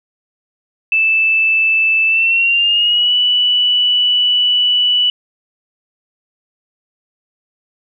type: tone with pitch glide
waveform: sine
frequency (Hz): 2637 to 2960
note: E7 to F#7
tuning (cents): 0 to 0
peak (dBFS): -10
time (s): 0.92-5.1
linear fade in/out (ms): 2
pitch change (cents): +200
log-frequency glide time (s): 2.07-3.14
effects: none